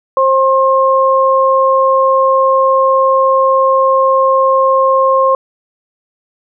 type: tone pair together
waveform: sine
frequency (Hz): 531 / 1067.5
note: C5 / C6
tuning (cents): +25 / +34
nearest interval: octave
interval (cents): 1209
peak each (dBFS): -10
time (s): 0.17-5.35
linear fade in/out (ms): 2
effects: none